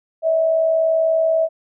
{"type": "tone pair together", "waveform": "sine", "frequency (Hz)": [588.8, 649], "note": ["D5", "E5"], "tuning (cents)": [4, -27], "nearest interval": "major second", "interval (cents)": 169, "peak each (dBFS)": [-26, -14], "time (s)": [0.22, 1.49], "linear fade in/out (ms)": 50, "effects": []}